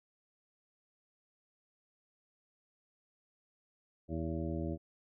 harmonic tone with a mistuned harmonic, 81 Hz, E2, 30 cents flat, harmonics 1 / 2 / 3 / 4 / 5 / 7 / 8, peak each -39 / -40 / -42 / -40 / -46 / -45 / -50 dBFS, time 4.08-4.78 s, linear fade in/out 50 ms, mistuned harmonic 8, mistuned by +72 cents, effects none

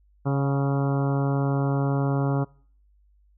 harmonic tone with a mistuned harmonic, 138.59 Hz, C#3, in tune, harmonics 1 / 2 / 3 / 4 / 5 / 6 / 7 / 8 / 9 / 10, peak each -22 / -28 / -32 / -34 / -36 / -38 / -39 / -40 / -41 / -42 dBFS, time 0.25-2.45 s, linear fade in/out 20 ms, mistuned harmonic 5, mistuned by +27 cents, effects noise-tail reverb RT60 0.5 s tail -24 dB re dry + added 50 Hz sine -57 dBFS peak until 3.37 s

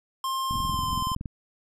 square tone with pitch glide, 1060 to 1038.8 Hz, C6 to C6, +22 to -13 cents, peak -27 dBFS, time 0.24-1.15 s, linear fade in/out 2 ms, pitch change -35 cents, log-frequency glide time 0.66-0.82 s
click train, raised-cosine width 5 ms, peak -21 dBFS, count 17, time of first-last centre 0.51-1.258 s, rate 21.4 Hz
pink low-pass noise, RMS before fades -36 dBFS, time 0.52-1.02 s, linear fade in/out 5 ms, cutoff 280 Hz, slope 48 dB/octave
effects resampled to 32000 Hz

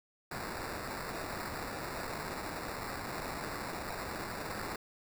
white noise with sample-and-hold, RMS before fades -40 dBFS, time 0.31-4.76 s, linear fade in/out 5 ms, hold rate 3150 Hz, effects none

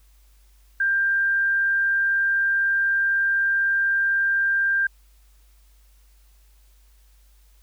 sine tone, 1589 Hz, G6, 23 cents sharp, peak -18 dBFS, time 0.8-4.87 s, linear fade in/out 5 ms, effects added 50 Hz sine -52 dBFS peak until 7.62 s + white hiss -63 dBFS RMS until 7.62 s

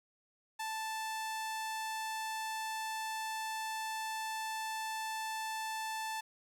sawtooth tone with low-pass filter, 880 Hz, A5, in tune, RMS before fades -39 dBFS, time 0.59-6.21 s, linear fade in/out 10 ms, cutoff 12000 Hz, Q 0.94, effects 10-bit

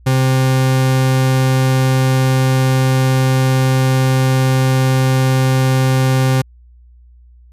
40% pulse tone, 131.1 Hz, C3, 4 cents sharp, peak -10 dBFS, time 0.06-6.42 s, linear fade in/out 10 ms, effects added 60 Hz sine -41 dBFS peak until 7.52 s + resampled to 32000 Hz

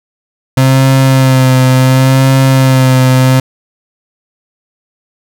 35% pulse tone with vibrato, 131.3 Hz, C3, 6 cents sharp, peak -3 dBFS, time 0.57-3.4 s, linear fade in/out 5 ms, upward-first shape sine, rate 0.7 Hz, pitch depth 30 cents each way, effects none

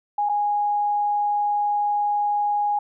sine tone with dropouts, 826 Hz, G#5, 10 cents flat, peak -19 dBFS, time 0.18-2.79 s, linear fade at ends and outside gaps 5 ms, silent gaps 0.29-0.294 s, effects none

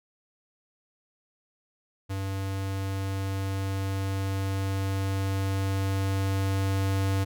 square tone with level ramp, 97 Hz, G2, 18 cents flat, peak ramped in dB -30 to -24 dBFS, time 2.09-7.25 s, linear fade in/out 20 ms, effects none

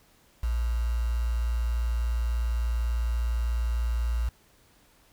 sine tone with quantisation, 58.27 Hz, A#1, in tune, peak -24 dBFS, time 0.43-4.29 s, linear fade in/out 5 ms, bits 7, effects pink hiss -61 dBFS RMS until 5.12 s

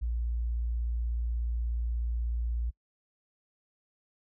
sine tone, 58.27 Hz, A#1, in tune, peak -28 dBFS, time 0.01-2.71 s, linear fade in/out 20 ms, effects noise-tail reverb RT60 0.1 s tail -26 dB re dry

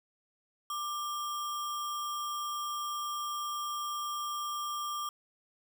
sine tone with sample-and-hold, 1184 Hz, D6, 14 cents sharp, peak -33 dBFS, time 0.7-5.09 s, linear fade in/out 2 ms, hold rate 4410 Hz, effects none

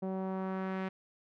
sawtooth tone with low-pass filter sweep, 189.3 Hz, F#3, 40 cents sharp, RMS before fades -36 dBFS, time 0.02-0.89 s, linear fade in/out 10 ms, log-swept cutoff 640 to 2200 Hz, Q 1.3, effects none

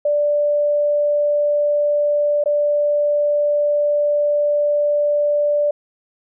sine tone with dropouts, 587 Hz, D5, 1 cent flat, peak -14 dBFS, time 0.05-5.71 s, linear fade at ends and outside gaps 5 ms, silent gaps 2.439-2.458 s, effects none

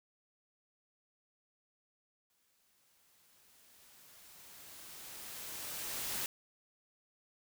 white noise with exponential growth, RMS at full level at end -37 dBFS, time 2.3-6.26 s, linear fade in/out 1 ms, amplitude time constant 860 ms, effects none

